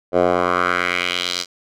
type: tone with band-pass filter sweep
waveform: 10% pulse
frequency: 89 Hz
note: F2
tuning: 33 cents sharp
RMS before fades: -19 dBFS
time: 0.12-1.46 s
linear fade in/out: 50 ms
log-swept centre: 570 to 5000 Hz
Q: 2.3
effects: none